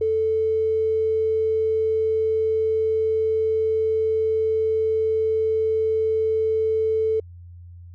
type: tone with tanh clipping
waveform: triangle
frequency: 440 Hz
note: A4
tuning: in tune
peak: -18 dBFS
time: 0.01-7.2 s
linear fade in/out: 5 ms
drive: 3 dB
effects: added 87 Hz sine -39 dBFS peak until 7.94 s